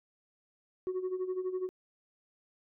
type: tone with tremolo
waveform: sine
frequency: 370 Hz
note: F#4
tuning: in tune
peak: -27 dBFS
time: 0.87-1.69 s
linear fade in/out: 0 ms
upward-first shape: sine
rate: 12 Hz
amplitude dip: 75%
effects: tanh soft clip ceiling -29 dBFS